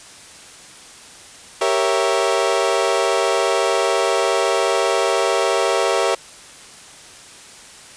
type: chord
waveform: 30% pulse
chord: G diminished seventh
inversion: none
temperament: equal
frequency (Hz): 392 / 466.2 / 554.4 / 659.3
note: G4 / Bb4 / Db5 / Fb5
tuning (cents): 0 / 0 / 0 / 0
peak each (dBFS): -19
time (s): 1.61-6.15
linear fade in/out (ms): 5
effects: white hiss -41 dBFS RMS until 7.96 s + resampled to 22050 Hz